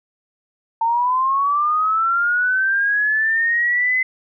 sine linear sweep, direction up, 900 to 2046 Hz, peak -15 dBFS, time 0.81-4.03 s, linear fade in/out 5 ms, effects none

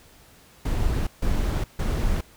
brown noise bursts, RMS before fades -23 dBFS, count 3, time 0.65-2.21 s, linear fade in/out 5 ms, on 420 ms, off 150 ms, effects pink hiss -53 dBFS RMS until 2.36 s

